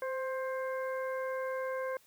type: harmonic tone with a mistuned harmonic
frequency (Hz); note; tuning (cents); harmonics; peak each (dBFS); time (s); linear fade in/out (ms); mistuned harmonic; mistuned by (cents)
528; C5; +16; 1 / 2 / 3 / 4; -34 / -41 / -43 / -49; 0.02-1.97; 2; 1; -24
effects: white hiss -64 dBFS RMS until 2.06 s